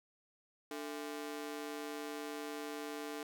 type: ring-modulated tone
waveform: sawtooth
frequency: 370 Hz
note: F#4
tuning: in tune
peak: -34 dBFS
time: 0.71-3.23 s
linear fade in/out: 2 ms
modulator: 75.4 Hz
effects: none